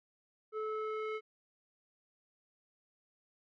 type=tone with low-pass filter sweep; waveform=square; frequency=433.4 Hz; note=A4; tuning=26 cents flat; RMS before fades=-38 dBFS; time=0.52-1.21 s; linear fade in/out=50 ms; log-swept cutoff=1100 to 2200 Hz; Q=2.1; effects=none